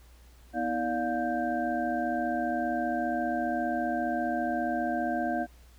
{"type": "tone cluster", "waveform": "sine", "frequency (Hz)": [244.8, 319.7, 585, 707, 1567], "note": ["B3", "D#4", "D5", "F5", "G6"], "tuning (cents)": [-15, 47, -7, 21, -1], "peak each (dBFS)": [-33, -34, -36, -30, -37], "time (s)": [0.53, 5.47], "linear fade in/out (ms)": 50, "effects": ["added 60 Hz sine -52 dBFS peak until 5.78 s", "pink hiss -61 dBFS RMS until 5.78 s"]}